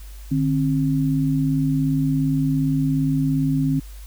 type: tone pair together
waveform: sine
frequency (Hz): 150 / 267.3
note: D3 / C4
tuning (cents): +37 / +37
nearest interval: minor seventh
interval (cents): 1000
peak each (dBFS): -20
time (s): 0.31-3.8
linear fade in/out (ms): 10
effects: added 50 Hz sine -35 dBFS peak until 4.06 s + white hiss -49 dBFS RMS until 4.06 s